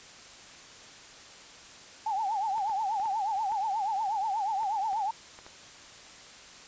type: tone with vibrato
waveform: sine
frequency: 830.6 Hz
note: G#5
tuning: in tune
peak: -27 dBFS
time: 2.06-5.11 s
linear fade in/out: 5 ms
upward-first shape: triangle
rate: 8.3 Hz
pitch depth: 180 cents each way
type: clicks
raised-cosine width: 0.5 ms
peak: -32 dBFS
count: 9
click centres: 2.581 / 2.697 / 2.999 / 3.057 / 3.52 / 4.632 / 4.931 / 5.389 / 5.465 s
effects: white hiss -49 dBFS RMS until 6.67 s + resampled to 16000 Hz